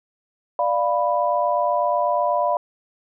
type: chord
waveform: sine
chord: B diminished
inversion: first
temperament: equal with one note detuned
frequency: 590.4 / 698.5 / 987.8 Hz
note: D5 / F5 / B5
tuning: +9 / 0 / 0 cents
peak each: -22 dBFS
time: 0.59-2.57 s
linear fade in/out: 2 ms
effects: none